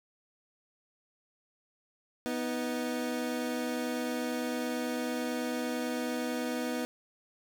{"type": "tone pair together", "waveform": "25% pulse", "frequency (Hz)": [246.9, 315.9], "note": ["B3", "D#4"], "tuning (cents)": [0, 26], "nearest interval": "major third", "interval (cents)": 426, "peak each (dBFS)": [-29, -33], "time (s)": [2.26, 6.85], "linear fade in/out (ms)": 0, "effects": []}